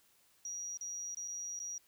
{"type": "tone with dropouts", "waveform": "sine", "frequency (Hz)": 5760, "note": "F#8", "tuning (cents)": -47, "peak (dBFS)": -39, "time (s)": [0.45, 1.78], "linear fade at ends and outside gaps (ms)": 2, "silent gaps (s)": [[0.773, 0.81], [1.147, 1.17], [1.278, 1.281], [1.592, 1.6]], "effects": ["white hiss -69 dBFS RMS until 1.87 s"]}